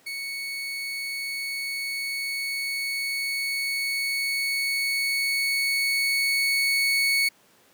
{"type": "tone with level ramp", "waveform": "30% pulse", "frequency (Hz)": 2217, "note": "C#7", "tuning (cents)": 0, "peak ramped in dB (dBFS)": [-28, -17], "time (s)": [0.06, 7.29], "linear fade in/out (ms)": 10, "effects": ["pink hiss -58 dBFS RMS until 7.73 s", "high-pass 200 Hz 12 dB/octave"]}